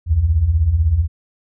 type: beating tone pair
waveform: sine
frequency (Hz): 67.4 / 83.4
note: C#2 / E2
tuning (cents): -48 / +21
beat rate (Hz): 16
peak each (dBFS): -19 / -13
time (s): 0.06-1.08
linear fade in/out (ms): 50
effects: none